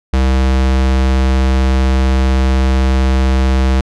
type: tone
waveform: square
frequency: 65.41 Hz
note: C2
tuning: in tune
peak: -10 dBFS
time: 0.13-3.81 s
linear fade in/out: 5 ms
effects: low-pass 6000 Hz 12 dB/octave